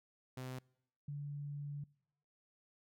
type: tone pair in turn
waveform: sawtooth / sine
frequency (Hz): 128.5 / 144.24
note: C3 / D3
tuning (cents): -31 / -31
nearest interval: major second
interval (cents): 200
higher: second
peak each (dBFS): -39 / -40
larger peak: first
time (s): 0.37-0.59 / 1.08-1.84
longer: second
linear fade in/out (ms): 5
effects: noise-tail reverb RT60 0.8 s tail -25 dB re dry